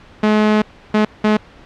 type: tone bursts at uneven times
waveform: sawtooth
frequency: 213.2 Hz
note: G#3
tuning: 46 cents sharp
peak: -7 dBFS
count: 3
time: 0.23-0.62 / 0.94-1.05 / 1.24-1.37 s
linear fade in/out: 5 ms
effects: pink hiss -43 dBFS RMS until 1.65 s + low-pass 3000 Hz 12 dB/octave